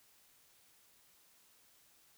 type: silence
effects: white hiss -67 dBFS RMS until 2.17 s